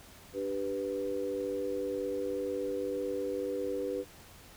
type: chord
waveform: sine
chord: G major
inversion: second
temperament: equal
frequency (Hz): 293.7 / 392 / 493.9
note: D4 / G4 / B4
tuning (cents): 0 / 0 / 0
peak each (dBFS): -39 / -36 / -34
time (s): 0.33-4.05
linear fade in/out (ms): 50
effects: added 85 Hz sine -61 dBFS peak until 4.56 s + pink hiss -54 dBFS RMS until 4.56 s